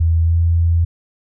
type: tone with pitch glide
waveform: sine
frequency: 82.41 to 84.04 Hz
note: E2 to E2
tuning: 0 to +34 cents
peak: -11 dBFS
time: 0-0.85 s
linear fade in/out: 10 ms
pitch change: +34 cents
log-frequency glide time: 0.24-0.36 s
effects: none